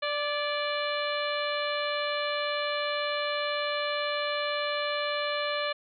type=harmonic tone with a mistuned harmonic; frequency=587.3 Hz; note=D5; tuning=in tune; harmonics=1 / 2 / 3 / 4 / 5 / 6 / 7; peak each=-31 / -34 / -36 / -37 / -38 / -39 / -39 dBFS; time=0.02-5.73 s; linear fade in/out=10 ms; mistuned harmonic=3; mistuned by=-31 cents; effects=none